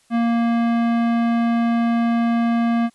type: tone with tanh clipping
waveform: sine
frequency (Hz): 233.1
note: A#3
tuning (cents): 0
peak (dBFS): -18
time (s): 0.1-2.9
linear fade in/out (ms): 50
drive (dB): 18
effects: white hiss -59 dBFS RMS until 2.94 s + resampled to 24000 Hz